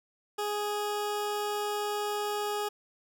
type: tone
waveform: 20% pulse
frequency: 415.3 Hz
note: G#4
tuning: in tune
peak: -25 dBFS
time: 0.38-2.69 s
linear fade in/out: 10 ms
effects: none